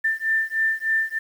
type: beating tone pair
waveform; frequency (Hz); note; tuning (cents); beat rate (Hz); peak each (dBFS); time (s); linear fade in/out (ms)
sine; 1782 / 1785.3; A6 / A6; +22 / +25; 3.3; -23; 0.04-1.19; 10
effects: 8-bit